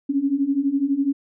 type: beating tone pair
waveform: sine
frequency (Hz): 270.1 / 282.1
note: C#4 / C#4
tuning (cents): -45 / +30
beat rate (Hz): 12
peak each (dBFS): -23 / -20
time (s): 0.09-1.13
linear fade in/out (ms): 10
effects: none